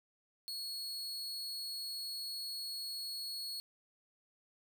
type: tone with amplitude modulation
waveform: 40% pulse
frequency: 4342 Hz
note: C#8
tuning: 37 cents flat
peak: -37 dBFS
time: 0.48-3.6 s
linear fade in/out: 0 ms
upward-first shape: sine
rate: 267 Hz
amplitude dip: 30%
effects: 12-bit